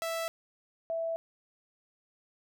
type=tone pair in turn; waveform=sawtooth / sine; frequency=659.3 / 659.3 Hz; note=E5 / E5; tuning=0 / 0 cents; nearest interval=unison; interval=0 cents; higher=neither; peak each=-28 / -30 dBFS; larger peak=first; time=0.02-0.28 / 0.9-1.16 s; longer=neither; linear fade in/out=0 ms; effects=none